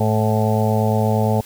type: harmonic tone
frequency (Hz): 108.6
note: A2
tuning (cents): -22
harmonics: 1 / 2 / 4 / 5 / 6 / 7 / 8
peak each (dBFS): -18 / -21 / -24 / -25 / -26 / -26 / -27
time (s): 0-1.41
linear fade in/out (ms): 5
effects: white hiss -42 dBFS RMS until 1.45 s